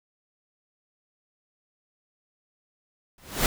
pink noise with exponential growth, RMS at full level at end -19 dBFS, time 3.18-3.46 s, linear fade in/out 1 ms, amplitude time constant 60 ms, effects none

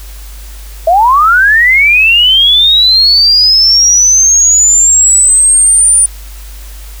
sine linear sweep, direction up, 633 to 9397 Hz, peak -3 dBFS, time 0.87-6.06 s, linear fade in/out 5 ms, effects added 50 Hz sine -25 dBFS peak until 7 s + white hiss -35 dBFS RMS until 7 s

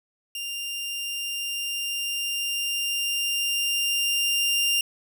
sawtooth tone with level ramp, 2794 Hz, F7, in tune, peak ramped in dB -27 to -17 dBFS, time 0.35-4.81 s, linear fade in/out 2 ms, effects none

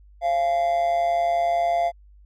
triangle tone with amplitude modulation, 689 Hz, F5, 24 cents flat, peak -14 dBFS, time 0.21-1.92 s, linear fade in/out 50 ms, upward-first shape sine, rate 151 Hz, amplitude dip 55%, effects added 50 Hz sine -47 dBFS peak until 2.25 s + MP3 96 kbps

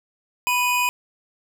square tone pair together, 987 / 2487 Hz, B5 / D#7, -1 / -1 cents, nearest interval octave + major third, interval 1600 cents, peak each -22 / -22 dBFS, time 0.47-0.89 s, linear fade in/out 0 ms, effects none

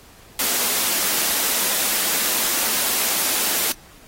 white high-pass noise, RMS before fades -21 dBFS, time 0.39-3.72 s, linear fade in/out 2 ms, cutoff 180 Hz, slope 48 dB/octave, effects pink hiss -48 dBFS RMS until 4.07 s + AAC 48 kbps

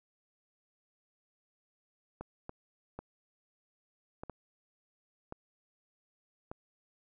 clicks, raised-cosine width 1 ms, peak -27 dBFS, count 7, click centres 2.21 / 2.494 / 2.99 / 4.235 / 4.297 / 5.324 / 6.515 s, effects none

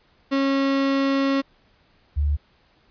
35% pulse / sine tone pair in turn, 273.4 / 73.07 Hz, C#4 / D2, -24 / -8 cents, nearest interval octave + major seventh, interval 2284 cents, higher first, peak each -17 / -18 dBFS, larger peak first, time 0.31-1.42 / 2.16-2.37 s, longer first, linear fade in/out 20 ms, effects pink hiss -60 dBFS RMS until 2.9 s + resampled to 11025 Hz

